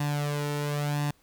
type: tone with flanger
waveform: sawtooth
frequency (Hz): 146.2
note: D3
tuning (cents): -7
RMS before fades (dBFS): -29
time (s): 0-1.11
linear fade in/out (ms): 5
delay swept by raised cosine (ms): 1.1 to 2.2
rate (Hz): 0.96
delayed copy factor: +0.65
effects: pink hiss -64 dBFS RMS until 1.22 s